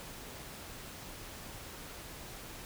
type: silence
effects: pink hiss -47 dBFS RMS until 2.65 s